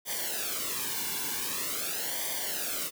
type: noise with flanger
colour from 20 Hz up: white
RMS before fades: -33 dBFS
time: 0.05-2.91 s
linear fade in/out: 50 ms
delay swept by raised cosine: 0.74 to 1.61 ms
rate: 0.45 Hz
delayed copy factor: -0.8
effects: none